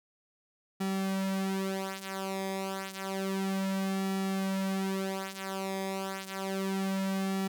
sawtooth tone with flanger, 192.6 Hz, G3, 30 cents flat, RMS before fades -33 dBFS, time 0.8-7.48 s, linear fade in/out 10 ms, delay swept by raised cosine 1.9 to 5.9 ms, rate 0.3 Hz, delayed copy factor -0.75, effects none

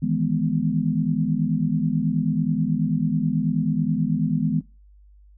sine chord, E major seventh, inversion third, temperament equal, 155.56 / 164.81 / 207.7 / 246.9 Hz, D#3 / E3 / G#3 / B3, 0 / 0 / 0 / 0 cents, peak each -25 dBFS, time 0.02-4.61 s, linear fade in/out 10 ms, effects noise-tail reverb RT60 0.3 s tail -21 dB re dry + added 50 Hz sine -48 dBFS peak until 5.37 s

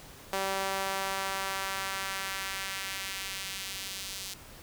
sawtooth tone with high-pass filter sweep, 193.4 Hz, G3, 23 cents flat, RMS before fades -35 dBFS, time 0.33-4.34 s, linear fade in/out 2 ms, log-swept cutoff 580 to 4100 Hz, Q 0.99, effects pink hiss -50 dBFS RMS until 4.62 s

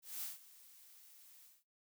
blue noise with ADSR envelope, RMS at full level -42 dBFS, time 0.02-1.64 s, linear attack 200 ms, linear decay 160 ms, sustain -19 dB, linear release 200 ms, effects noise-tail reverb RT60 0.2 s tail -19 dB re dry

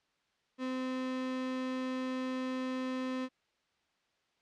35% pulse tone, 257.7 Hz, C4, 26 cents flat, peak -32 dBFS, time 0.58-3.29 s, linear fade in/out 50 ms, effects white hiss -75 dBFS RMS until 4.41 s + low-pass 4000 Hz 12 dB/octave

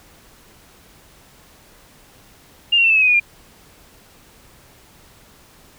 sine tone with pitch steps, 2811 / 2748 / 2687 / 2627 / 2569 / 2512 / 2456 / 2401 Hz, F7 / F7 / E7 / E7 / E7 / D#7 / D#7 / D7, +11 / -29 / +33 / -7 / -45 / +16 / -23 / +38 cents, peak -11 dBFS, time 2.72-3.2 s, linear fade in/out 10 ms, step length 60 ms, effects pink hiss -49 dBFS RMS until 5.78 s

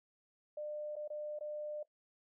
sine tone with dropouts, 600 Hz, D5, 37 cents sharp, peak -39 dBFS, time 0.57-1.83 s, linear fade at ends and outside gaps 5 ms, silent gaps 0.956-0.964 / 1.078-1.101 / 1.389-1.408 s, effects noise-tail reverb RT60 0.1 s tail -17 dB re dry

